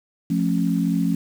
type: chord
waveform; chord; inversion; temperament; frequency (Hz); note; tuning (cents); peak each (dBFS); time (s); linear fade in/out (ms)
sine; F augmented; none; just; 174.61 / 218.3 / 272.8; F3 / A3 / C#4; 0 / -13 / -28; -21 / -24 / -23; 0.3-1.15; 5
effects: 7-bit